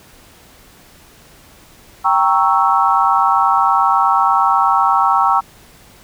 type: chord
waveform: sine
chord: G diminished seventh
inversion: none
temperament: equal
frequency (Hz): 784 / 932.3 / 1108.7 / 1318.5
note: G5 / Bb5 / Db6 / Fb6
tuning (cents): 0 / 0 / 0 / 0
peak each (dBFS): -16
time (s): 2.04-5.41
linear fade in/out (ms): 20
effects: pink hiss -45 dBFS RMS until 6.03 s